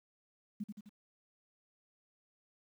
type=tone with echo; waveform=sine; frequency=207.7 Hz; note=G#3; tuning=in tune; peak=-35 dBFS; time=0.6-0.64 s; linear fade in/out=10 ms; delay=85 ms; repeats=3; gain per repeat=-5 dB; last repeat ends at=0.895 s; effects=11-bit